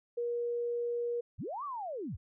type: tone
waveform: sine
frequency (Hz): 476.3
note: A#4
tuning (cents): +37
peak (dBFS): -31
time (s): 0.17-1.21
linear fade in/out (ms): 10
type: linear two-way sweep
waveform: sine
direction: up then down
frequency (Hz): 47.44 to 1200 to 47.44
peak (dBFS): -36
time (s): 1.38-2.17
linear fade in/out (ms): 20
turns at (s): 1.64
effects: none